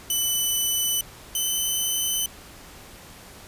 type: tone pair in turn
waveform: 10% pulse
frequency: 2994 / 3031 Hz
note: F#7 / F#7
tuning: +20 / +41 cents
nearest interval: unison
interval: 21 cents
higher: second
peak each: -13 / -14 dBFS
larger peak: first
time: 0.1-1.01 / 1.35-2.26 s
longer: neither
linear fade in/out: 2 ms
effects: pink hiss -45 dBFS RMS until 3.47 s + resampled to 32000 Hz